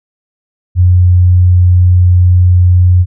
sine tone, 89.8 Hz, F2, 49 cents sharp, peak -3 dBFS, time 0.75-3.06 s, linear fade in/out 50 ms, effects none

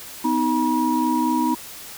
sine tone cluster, 250.2 / 314.3 / 960 Hz, B3 / D#4 / B5, +23 / +18 / -49 cents, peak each -22 dBFS, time 0.24-1.55 s, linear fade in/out 10 ms, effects white hiss -38 dBFS RMS until 1.97 s

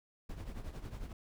brown noise with tremolo, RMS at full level -40 dBFS, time 0.29-1.13 s, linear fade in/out 5 ms, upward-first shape triangle, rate 11 Hz, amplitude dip 75%, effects none

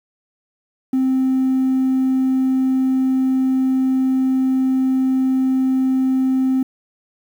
triangle tone, 261.6 Hz, C4, in tune, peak -11 dBFS, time 0.93-6.63 s, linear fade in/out 5 ms, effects tanh soft clip ceiling -10 dBFS + 8-bit

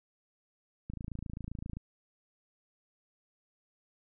click train, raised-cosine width 5 ms, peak -27 dBFS, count 25, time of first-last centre 0.9-1.77 s, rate 27.6 Hz, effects none

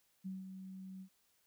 sine tone with ADSR envelope, 189.2 Hz, F#3, 39 cents sharp, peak -39 dBFS, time 0.24-1.09 s, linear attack 23 ms, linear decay 180 ms, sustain -7 dB, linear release 78 ms, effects white hiss -75 dBFS RMS until 1.46 s

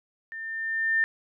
sine tone with level ramp, 1800 Hz, A6, 39 cents sharp, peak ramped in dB -35 to -19 dBFS, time 0.32-1.04 s, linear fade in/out 0 ms, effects none

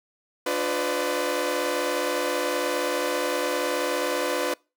sawtooth tone cluster, 294.1 / 354.5 / 503 / 578 / 617 Hz, D4 / F4 / B4 / D5 / D#5, +3 / +26 / +32 / -28 / -15 cents, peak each -29 / -27 / -23 / -28 / -31 dBFS, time 0.46-4.54 s, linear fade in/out 5 ms, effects noise-tail reverb RT60 0.3 s tail -26 dB re dry

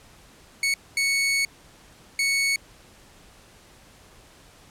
sawtooth tone bursts at uneven times, 2217 Hz, C#7, in tune, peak -17 dBFS, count 3, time 0.63-0.74 / 0.97-1.45 / 2.19-2.56 s, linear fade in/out 2 ms, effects pink hiss -52 dBFS RMS until 4.7 s + low-pass 11000 Hz 12 dB/octave

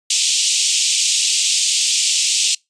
white band-pass noise, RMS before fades -17 dBFS, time 0.1-2.55 s, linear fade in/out 5 ms, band 2600 to 8400 Hz, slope 48 dB/octave, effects noise-tail reverb RT60 0.2 s tail -26 dB re dry + resampled to 22050 Hz

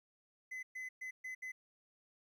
triangle tone bursts at uneven times, 2027 Hz, B6, 45 cents sharp, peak -40 dBFS, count 5, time 0.51-0.63 / 0.75-0.89 / 1.01-1.11 / 1.24-1.35 / 1.42-1.52 s, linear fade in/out 10 ms, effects 13-bit

